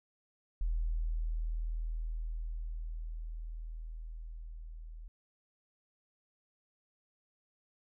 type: tone with level ramp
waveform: sine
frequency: 40.27 Hz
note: E1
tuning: 40 cents flat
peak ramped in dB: -29 to -44 dBFS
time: 0.61-5.08 s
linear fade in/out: 0 ms
effects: none